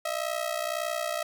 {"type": "ring-modulated tone", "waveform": "sawtooth", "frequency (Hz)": 643, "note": "E5", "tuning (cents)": -43, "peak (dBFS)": -22, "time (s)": [0.05, 1.23], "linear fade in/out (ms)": 5, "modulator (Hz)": 30.9, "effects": []}